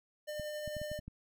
square tone with tremolo, 602 Hz, D5, 43 cents sharp, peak -38 dBFS, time 0.27-1 s, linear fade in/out 20 ms, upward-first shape triangle, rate 11 Hz, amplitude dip 25%
clicks, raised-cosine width 5 ms, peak -32 dBFS, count 7, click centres 0.397 / 0.677 / 0.767 / 0.816 / 0.916 / 0.991 / 1.08 s
effects none

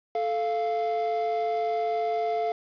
triangle tone pair together, 437.8 / 694 Hz, A4 / F5, -9 / -11 cents, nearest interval minor sixth, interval 798 cents, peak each -27 / -24 dBFS, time 0.15-2.52 s, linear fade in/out 2 ms, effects resampled to 11025 Hz + 8-bit

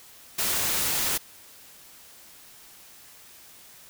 white noise, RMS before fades -26 dBFS, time 0.38-1.18 s, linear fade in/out 10 ms, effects white hiss -50 dBFS RMS until 3.89 s

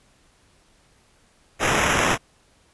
white noise with sample-and-hold, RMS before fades -20 dBFS, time 1.59-2.18 s, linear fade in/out 50 ms, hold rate 4410 Hz, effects pink hiss -59 dBFS RMS until 2.73 s + resampled to 24000 Hz

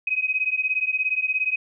sine beating tone pair, 2516 / 2533 Hz, D#7 / D#7, +19 / +30 cents, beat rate 17 Hz, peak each -24 dBFS, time 0.07-1.56 s, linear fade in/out 5 ms, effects none

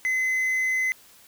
triangle tone with quantisation, 2040 Hz, C7, 44 cents flat, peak -20 dBFS, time 0.05-0.92 s, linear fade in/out 0 ms, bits 8, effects white hiss -53 dBFS RMS until 1.27 s

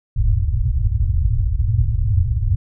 white low-pass noise, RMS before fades -17 dBFS, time 0.16-2.56 s, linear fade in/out 10 ms, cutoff 120 Hz, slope 96 dB/octave, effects none

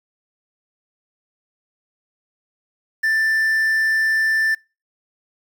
triangle tone with quantisation, 1772 Hz, A6, 12 cents sharp, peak -14 dBFS, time 3.03-4.55 s, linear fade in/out 10 ms, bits 7, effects noise-tail reverb RT60 0.3 s tail -25 dB re dry

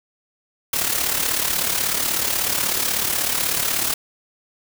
white noise with amplitude modulation, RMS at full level -19 dBFS, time 0.73-3.94 s, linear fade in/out 5 ms, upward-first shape sine, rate 36.3 Hz, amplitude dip 60%, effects none

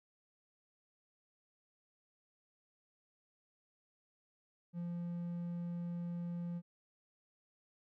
triangle tone, 172.9 Hz, F3, 17 cents flat, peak -36 dBFS, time 4.73-6.62 s, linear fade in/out 50 ms, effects none

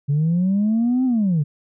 sine linear two-way sweep, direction up then down, 138.59 to 262.1 to 138.59 Hz, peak -14 dBFS, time 0.08-1.44 s, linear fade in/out 20 ms, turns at 1.05 s, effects tanh soft clip ceiling -13 dBFS

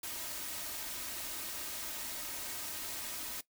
white noise with comb filter, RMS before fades -41 dBFS, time 0.03-3.41 s, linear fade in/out 5 ms, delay 3.2 ms, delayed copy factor +0.5, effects noise-tail reverb RT60 0.1 s tail -18 dB re dry

